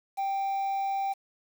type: tone with quantisation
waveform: triangle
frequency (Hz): 784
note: G5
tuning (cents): 0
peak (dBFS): -25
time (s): 0.17-1.14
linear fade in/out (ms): 20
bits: 8
effects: none